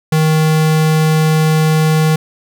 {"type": "tone", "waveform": "square", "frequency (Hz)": 156.8, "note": "D#3", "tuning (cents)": 14, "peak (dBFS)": -10, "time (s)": [0.12, 2.16], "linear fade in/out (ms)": 5, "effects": []}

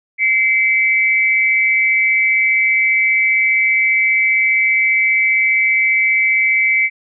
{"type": "tone pair together", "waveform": "sine", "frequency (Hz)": [2079, 2294], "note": ["C7", "D7"], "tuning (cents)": [-12, -41], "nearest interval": "major second", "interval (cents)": 171, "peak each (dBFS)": -14, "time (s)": [0.18, 6.9], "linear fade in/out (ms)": 50, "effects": []}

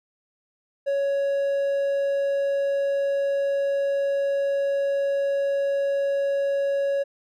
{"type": "tone", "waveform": "triangle", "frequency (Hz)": 557, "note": "C#5", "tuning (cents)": 8, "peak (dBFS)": -19, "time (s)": [0.86, 7.04], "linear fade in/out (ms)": 20, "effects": []}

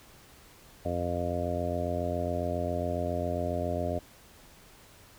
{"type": "harmonic tone", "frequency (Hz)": 87.31, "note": "F2", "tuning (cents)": 0, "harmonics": [1, 2, 3, 4, 5, 6, 7, 8], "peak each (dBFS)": [-34, -39, -37, -40, -39, -40, -33, -38], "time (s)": [0.85, 3.99], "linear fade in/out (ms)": 5, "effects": ["pink hiss -55 dBFS RMS until 5.18 s"]}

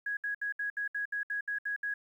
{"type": "tone bursts", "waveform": "sine", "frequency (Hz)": 1661.2, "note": "G#6", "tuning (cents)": 0, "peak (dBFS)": -31, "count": 11, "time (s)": [0.06, 1.94], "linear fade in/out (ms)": 5, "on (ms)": 110, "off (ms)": 67, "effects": ["11-bit"]}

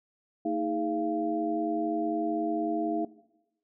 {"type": "tone cluster", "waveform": "sine", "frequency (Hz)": [225.9, 316.9, 412.8, 688], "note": ["A3", "D#4", "G#4", "F5"], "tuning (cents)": [46, 32, -10, -26], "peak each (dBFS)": [-35, -29, -36, -32], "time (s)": [0.45, 3.05], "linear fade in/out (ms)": 5, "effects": ["noise-tail reverb RT60 0.9 s tail -17 dB re dry"]}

